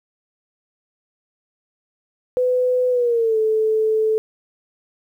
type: tone with pitch glide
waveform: sine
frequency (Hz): 502 to 437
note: B4 to A4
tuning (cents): +28 to -12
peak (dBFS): -15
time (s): 2.37-4.18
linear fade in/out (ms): 0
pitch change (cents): -240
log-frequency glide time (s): 2.9-3.38
effects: 9-bit